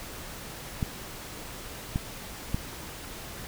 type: clicks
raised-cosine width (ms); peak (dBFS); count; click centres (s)
5; -14; 3; 0.828 / 1.959 / 2.545
effects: pink hiss -41 dBFS RMS until 3.47 s